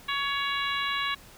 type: harmonic tone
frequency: 560 Hz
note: C#5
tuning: 18 cents sharp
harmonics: 2 / 3 / 4 / 5 / 6 / 7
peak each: -31 / -33 / -34 / -35 / -36 / -36 dBFS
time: 0.08-1.15 s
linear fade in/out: 10 ms
effects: pink hiss -51 dBFS RMS until 1.37 s